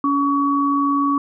sine tone pair together, 282 / 1129 Hz, C#4 / C#6, +30 / +31 cents, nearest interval 2 octaves, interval 2401 cents, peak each -18 dBFS, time 0.04-1.18 s, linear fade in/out 2 ms, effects none

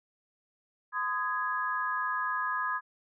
sine chord, Ab major, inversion first, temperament equal with one note detuned, 1020.8 / 1244.5 / 1661.2 Hz, C6 / Eb6 / Ab6, -43 / 0 / 0 cents, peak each -33 dBFS, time 0.92-2.81 s, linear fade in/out 50 ms, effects none

